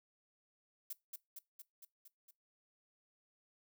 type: noise with echo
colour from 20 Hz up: violet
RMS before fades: -43 dBFS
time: 0.9-0.93 s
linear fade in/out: 5 ms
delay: 230 ms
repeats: 6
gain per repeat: -3 dB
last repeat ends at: 2.31 s
effects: noise-tail reverb RT60 0.2 s tail -21 dB re dry